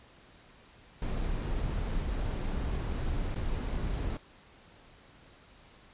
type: noise with dropouts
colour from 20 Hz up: brown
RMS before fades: -32 dBFS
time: 1.02-4.17 s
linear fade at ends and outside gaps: 1 ms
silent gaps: 3.345-3.359 s
effects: pink hiss -57 dBFS RMS until 5.93 s + resampled to 8000 Hz